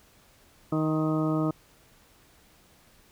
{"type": "harmonic tone with a mistuned harmonic", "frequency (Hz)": 156.4, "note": "D#3", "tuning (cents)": 9, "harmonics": [1, 2, 3, 4, 5, 6, 7, 8], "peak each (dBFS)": [-28, -26, -36, -34, -43, -44, -41, -36], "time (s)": [0.72, 1.51], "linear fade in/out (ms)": 5, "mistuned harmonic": 7, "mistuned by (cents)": -28, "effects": ["pink hiss -59 dBFS RMS until 3.11 s"]}